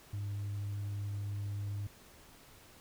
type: tone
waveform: sine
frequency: 101.5 Hz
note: G#2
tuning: 39 cents flat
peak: -33 dBFS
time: 0.13-1.87 s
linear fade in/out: 5 ms
effects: tanh soft clip ceiling -34 dBFS + pink hiss -58 dBFS RMS until 2.8 s